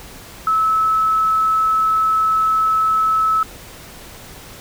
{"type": "tone", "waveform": "sine", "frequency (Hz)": 1300, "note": "E6", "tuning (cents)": -24, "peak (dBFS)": -13, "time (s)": [0.47, 3.43], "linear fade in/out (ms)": 2, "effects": ["pink hiss -38 dBFS RMS until 4.6 s"]}